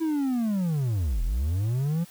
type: linear two-way sweep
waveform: triangle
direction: down then up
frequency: 330 to 37.06 to 175.2 Hz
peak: -21 dBFS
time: 0-2.05 s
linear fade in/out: 20 ms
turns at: 1.23 s
effects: white hiss -51 dBFS RMS until 2.1 s